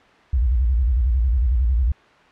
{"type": "tone with vibrato", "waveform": "sine", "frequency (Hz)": 61.2, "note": "B1", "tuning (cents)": -15, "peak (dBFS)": -15, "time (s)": [0.33, 1.92], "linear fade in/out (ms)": 5, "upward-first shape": "square", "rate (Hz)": 11, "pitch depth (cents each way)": 170, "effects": ["white hiss -50 dBFS RMS until 2.31 s", "low-pass 2000 Hz 12 dB/octave"]}